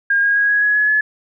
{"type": "tone with pitch steps", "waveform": "sine", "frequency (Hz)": [1618, 1633, 1648.2, 1663.5, 1678.9, 1694.5, 1710.3], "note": ["G#6", "G#6", "G#6", "G#6", "G#6", "G#6", "A6"], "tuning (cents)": [-46, -30, -14, 2, 18, 34, -50], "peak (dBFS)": -12, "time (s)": [0.1, 1.01], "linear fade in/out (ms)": 5, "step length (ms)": 130, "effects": []}